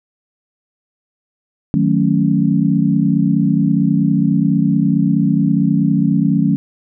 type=chord; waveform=sine; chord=D# half-diminished seventh; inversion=none; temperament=equal; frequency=155.56 / 185 / 220 / 277.2 Hz; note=D#3 / F#3 / A3 / C#4; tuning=0 / 0 / 0 / 0 cents; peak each=-17 / -16 / -17 / -17 dBFS; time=1.74-6.56 s; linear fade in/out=0 ms; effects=none